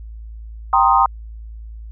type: chord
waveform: sine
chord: C minor seventh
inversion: second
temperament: equal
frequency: 784 / 932.3 / 1046.5 / 1244.5 Hz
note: G5 / Bb5 / C6 / Eb6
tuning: 0 / 0 / 0 / 0 cents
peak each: -16 dBFS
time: 0.73-1.06 s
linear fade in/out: 2 ms
effects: added 55 Hz sine -31 dBFS peak until 1.91 s